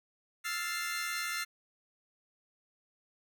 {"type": "chord", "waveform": "sawtooth", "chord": "F major seventh", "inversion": "third", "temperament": "equal", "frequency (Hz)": [1318.5, 1396.9, 1760, 2093], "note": ["E6", "F6", "A6", "C7"], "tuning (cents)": [0, 0, 0, 0], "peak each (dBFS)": [-38, -36, -37, -34], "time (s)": [0.44, 1.45], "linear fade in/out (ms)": 20, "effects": []}